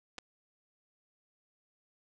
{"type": "clicks", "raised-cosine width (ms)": 0.2, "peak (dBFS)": -25, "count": 2, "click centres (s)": [0.182, 0.186], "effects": ["10-bit"]}